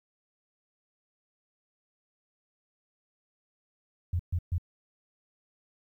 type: tone bursts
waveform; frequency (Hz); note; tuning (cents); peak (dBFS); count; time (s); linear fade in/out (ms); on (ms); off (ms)
sine; 87.2; F2; -2; -25; 3; 4.13-4.582; 5; 64; 130
effects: 11-bit